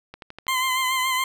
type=click train; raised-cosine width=0.3 ms; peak=-22 dBFS; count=5; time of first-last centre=0.14-0.468 s; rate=12.2 Hz
type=tone with vibrato; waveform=20% pulse; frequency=1035 Hz; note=C6; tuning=19 cents flat; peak=-16 dBFS; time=0.48-1.24 s; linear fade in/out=2 ms; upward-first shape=sine; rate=7.1 Hz; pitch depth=36 cents each way
effects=none